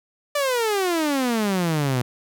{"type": "exponential sweep", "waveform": "sawtooth", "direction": "down", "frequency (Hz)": [594, 120.3], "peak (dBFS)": -16, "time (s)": [0.35, 2.02], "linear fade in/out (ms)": 5, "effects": []}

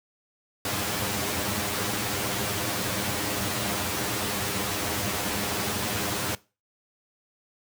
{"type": "noise with comb filter", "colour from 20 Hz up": "pink", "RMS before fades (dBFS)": -28, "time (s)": [0.65, 6.35], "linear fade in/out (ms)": 2, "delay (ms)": 9.8, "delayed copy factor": 0.8, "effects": ["noise-tail reverb RT60 0.3 s tail -21 dB re dry", "high-pass 100 Hz 12 dB/octave"]}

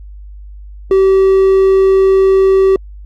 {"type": "tone", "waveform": "triangle", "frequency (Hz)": 384.4, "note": "G4", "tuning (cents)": -34, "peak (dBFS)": -4, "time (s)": [0.91, 2.76], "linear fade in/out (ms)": 2, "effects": ["added 50 Hz sine -29 dBFS peak until 3.05 s", "Opus 48 kbps"]}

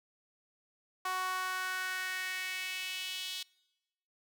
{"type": "tone with high-pass filter sweep", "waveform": "sawtooth", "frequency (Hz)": 371.5, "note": "F#4", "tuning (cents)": 7, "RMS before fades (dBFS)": -37, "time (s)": [1.05, 3.43], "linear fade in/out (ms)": 5, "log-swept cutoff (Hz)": [1000, 3500], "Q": 3, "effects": ["noise-tail reverb RT60 1.0 s tail -25 dB re dry"]}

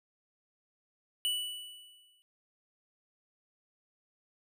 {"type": "tone with exponential decay", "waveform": "square", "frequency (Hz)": 2960, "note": "F#7", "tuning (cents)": 0, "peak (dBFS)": -28, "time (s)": [1.25, 2.22], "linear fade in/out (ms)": 0, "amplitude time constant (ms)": 210, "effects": []}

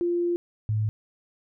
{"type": "tone pair in turn", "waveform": "sine", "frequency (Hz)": [347.4, 107.7], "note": ["F4", "A2"], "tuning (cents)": [-9, -37], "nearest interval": "octave + minor sixth", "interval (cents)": 2028, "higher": "first", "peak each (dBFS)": -22, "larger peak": "neither", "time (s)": [[0.01, 0.36], [0.69, 0.89]], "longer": "first", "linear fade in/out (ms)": 0, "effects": []}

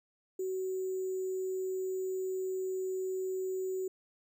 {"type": "tone with sample-and-hold", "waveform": "sine", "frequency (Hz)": 375.3, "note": "F#4", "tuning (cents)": 25, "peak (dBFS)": -32, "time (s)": [0.39, 3.88], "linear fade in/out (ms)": 5, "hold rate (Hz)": 7350, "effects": []}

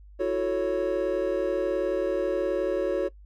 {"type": "chord", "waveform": "triangle", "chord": "F# minor seventh", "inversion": "third", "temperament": "equal with one note detuned", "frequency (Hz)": [329.6, 368.3, 440, 554.4], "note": ["E4", "F#4", "A4", "C#5"], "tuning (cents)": [0, -8, 0, 0], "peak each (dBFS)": [-31, -26, -29, -25], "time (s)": [0.19, 3.09], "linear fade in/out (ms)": 20, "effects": ["noise-tail reverb RT60 0.1 s tail -20 dB re dry", "added 50 Hz sine -46 dBFS peak until 3.25 s"]}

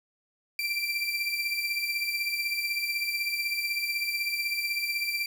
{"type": "beating tone pair", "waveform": "30% pulse", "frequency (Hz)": [2349, 2365], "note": ["D7", "D7"], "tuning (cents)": [0, 12], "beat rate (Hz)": 16, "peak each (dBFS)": [-27, -31], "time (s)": [0.59, 5.26], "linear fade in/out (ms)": 2, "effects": ["10-bit"]}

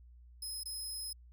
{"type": "tone with dropouts", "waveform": "20% pulse", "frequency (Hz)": 5110, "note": "D#8", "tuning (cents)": 45, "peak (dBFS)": -34, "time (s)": [0.42, 1.13], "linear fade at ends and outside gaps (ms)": 5, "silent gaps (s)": [0.635, 0.656], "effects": ["added 60 Hz sine -54 dBFS peak until 1.32 s"]}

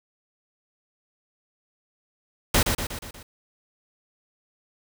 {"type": "noise with echo", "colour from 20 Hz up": "pink", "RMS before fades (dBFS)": -19, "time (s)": [2.54, 2.63], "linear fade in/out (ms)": 5, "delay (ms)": 120, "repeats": 5, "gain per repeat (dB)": -5, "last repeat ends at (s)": 3.23, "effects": []}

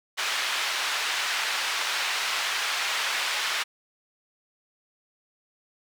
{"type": "band-pass noise", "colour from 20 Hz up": "white", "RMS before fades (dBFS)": -28, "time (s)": [0.17, 3.64], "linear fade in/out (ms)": 20, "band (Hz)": [950, 3500], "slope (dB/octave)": 12, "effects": []}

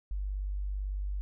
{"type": "tone", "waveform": "sine", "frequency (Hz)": 49, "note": "G1", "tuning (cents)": 0, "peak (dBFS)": -31, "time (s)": [0.11, 1.21], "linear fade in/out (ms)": 0, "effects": []}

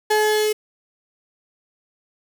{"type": "tone pair together", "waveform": "35% pulse", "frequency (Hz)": [426.6, 854], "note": ["G#4", "G#5"], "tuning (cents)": [46, 48], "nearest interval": "octave", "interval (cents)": 1202, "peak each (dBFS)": [-15, -21], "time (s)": [0.1, 0.53], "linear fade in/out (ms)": 10, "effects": []}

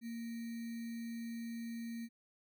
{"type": "tone with sample-and-hold", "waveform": "sine", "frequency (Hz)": 231.1, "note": "A#3", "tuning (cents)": -15, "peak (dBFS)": -40, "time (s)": [0.01, 2.09], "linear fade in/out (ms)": 50, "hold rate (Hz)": 2100, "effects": []}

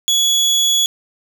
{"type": "tone", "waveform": "30% pulse", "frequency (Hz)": 3375, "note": "G#7", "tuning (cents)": 27, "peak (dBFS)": -10, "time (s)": [0.08, 0.86], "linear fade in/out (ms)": 0, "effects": []}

